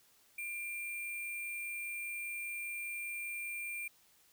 sine tone with sample-and-hold, 2385 Hz, D7, 26 cents sharp, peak -38 dBFS, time 0.38-3.88 s, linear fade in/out 5 ms, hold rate 11025 Hz, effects white hiss -67 dBFS RMS until 4.32 s

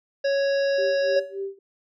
harmonic tone, 554.4 Hz, C#5, in tune, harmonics 1 / 3 / 5 / 7 / 9 / 10, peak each -20 / -31 / -40 / -42 / -38 / -42 dBFS, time 0.24-1.2 s, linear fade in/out 10 ms
sine tone with tremolo, 392 Hz, G4, in tune, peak -26 dBFS, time 0.78-1.59 s, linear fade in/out 5 ms, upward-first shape sine, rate 3.5 Hz, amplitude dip 95%
triangle tone with exponential decay, 561 Hz, C#5, 21 cents sharp, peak -20 dBFS, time 1.16-1.47 s, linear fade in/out 5 ms, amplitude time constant 66 ms
effects none

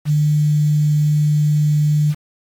sine tone with quantisation, 149.8 Hz, D3, 35 cents sharp, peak -12 dBFS, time 0.05-2.15 s, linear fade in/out 50 ms, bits 6, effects AAC 64 kbps

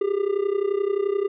triangle tone with amplitude modulation, 399.6 Hz, G4, 33 cents sharp, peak -15 dBFS, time 0.01-1.28 s, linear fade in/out 5 ms, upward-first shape sine, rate 31.5 Hz, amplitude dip 85%, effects resampled to 8000 Hz

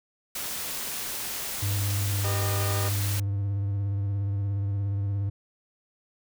white noise, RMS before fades -33 dBFS, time 0.35-3.2 s, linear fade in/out 5 ms
triangle tone with vibrato, 99.8 Hz, G2, 32 cents sharp, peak -23 dBFS, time 1.62-5.3 s, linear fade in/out 10 ms, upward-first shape sine, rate 17 Hz, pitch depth 34 cents each way
20% pulse chord, G augmented, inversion none, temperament just, 392 / 490 / 612.5 Hz, G4 / B4 / D#5, 0 / -14 / -27 cents, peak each -31 / -35 / -30 dBFS, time 2.24-2.89 s, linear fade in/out 5 ms
effects none

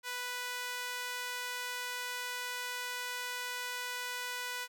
sawtooth tone with high-pass filter, 493.9 Hz, B4, in tune, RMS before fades -39 dBFS, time 0.03-4.68 s, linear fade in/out 50 ms, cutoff 1400 Hz, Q 0.99, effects none

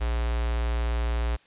square tone with notch filter, 58.4 Hz, A#1, 4 cents sharp, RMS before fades -26 dBFS, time 0-1.37 s, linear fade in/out 20 ms, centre 210 Hz, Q 0.76, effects white hiss -59 dBFS RMS until 1.46 s + resampled to 8000 Hz

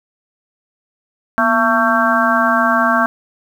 harmonic tone with a mistuned harmonic, 224.3 Hz, A3, 34 cents sharp, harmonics 1 / 3 / 4 / 5 / 6 / 7, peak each -19 / -18 / -22 / -17 / -19 / -17 dBFS, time 1.38-3.06 s, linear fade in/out 0 ms, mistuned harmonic 1, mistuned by +130 cents, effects 7-bit

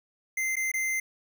square tone with dropouts, 2079 Hz, C7, 12 cents flat, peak -27 dBFS, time 0.37-1 s, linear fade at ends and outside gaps 5 ms, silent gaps 0.557-0.566 / 0.717-0.738 s, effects none

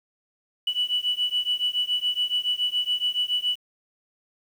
sine beating tone pair, 2955 / 2962.1 Hz, F#7 / F#7, -3 / +1 cents, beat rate 7.1 Hz, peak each -25 dBFS, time 0.67-3.56 s, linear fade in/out 5 ms, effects tanh soft clip ceiling -15 dBFS + 8-bit

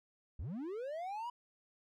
triangle linear sweep, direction up, 52.6 to 987.8 Hz, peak -37 dBFS, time 0.39-1.3 s, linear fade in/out 5 ms, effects none

